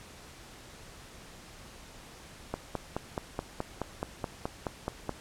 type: click train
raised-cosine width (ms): 1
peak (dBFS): -17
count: 13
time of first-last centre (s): 2.54-5.093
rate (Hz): 4.7
effects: pink hiss -50 dBFS RMS until 5.2 s + low-pass 10000 Hz 12 dB/octave